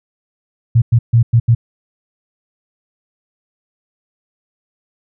sine tone bursts at uneven times, 116.6 Hz, A#2, 1 cent sharp, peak -6 dBFS, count 5, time 0.75-0.82 / 0.92-0.99 / 1.13-1.23 / 1.33-1.4 / 1.48-1.55 s, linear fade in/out 10 ms, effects none

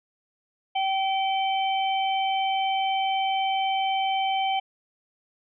harmonic tone, 772 Hz, G5, 27 cents flat, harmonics 1 / 3 / 4, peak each -23 / -33 / -31 dBFS, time 0.75-4.6 s, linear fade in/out 10 ms, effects none

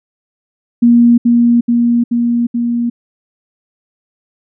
sine tone with echo, 237.2 Hz, A#3, 30 cents sharp, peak -4 dBFS, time 0.82-1.18 s, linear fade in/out 10 ms, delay 430 ms, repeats 4, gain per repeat -2 dB, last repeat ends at 2.9 s, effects none

